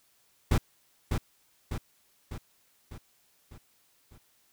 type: noise with echo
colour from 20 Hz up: brown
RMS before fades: -22 dBFS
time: 0.51-0.58 s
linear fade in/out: 5 ms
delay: 600 ms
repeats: 6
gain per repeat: -5 dB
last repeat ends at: 4.18 s
effects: white hiss -67 dBFS RMS until 4.52 s